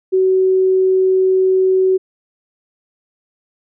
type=tone; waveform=sine; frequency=376.2 Hz; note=F#4; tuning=29 cents sharp; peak=-10 dBFS; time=0.12-1.98 s; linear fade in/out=20 ms; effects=none